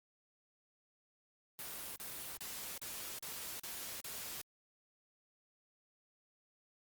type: noise bursts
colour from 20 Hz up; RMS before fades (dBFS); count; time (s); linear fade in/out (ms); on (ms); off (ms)
white; -45; 7; 1.59-4.414; 0; 370; 39
effects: Opus 32 kbps